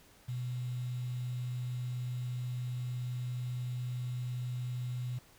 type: tone with quantisation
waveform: sine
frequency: 124.1 Hz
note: B2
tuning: 9 cents sharp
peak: -34 dBFS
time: 0.28-5.19 s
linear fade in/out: 10 ms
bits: 9
effects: pink hiss -61 dBFS RMS until 5.38 s